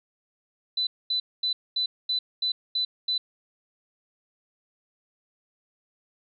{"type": "tone bursts", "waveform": "sine", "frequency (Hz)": 4000, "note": "B7", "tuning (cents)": 21, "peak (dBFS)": -23, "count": 8, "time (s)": [0.77, 3.18], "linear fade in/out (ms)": 5, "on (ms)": 100, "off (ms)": 230, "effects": []}